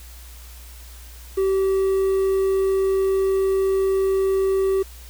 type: tone with quantisation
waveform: triangle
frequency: 385.4 Hz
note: G4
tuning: 29 cents flat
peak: -15 dBFS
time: 1.37-4.83 s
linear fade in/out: 10 ms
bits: 7
effects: added 60 Hz sine -39 dBFS peak until 5.09 s + white hiss -46 dBFS RMS until 5.09 s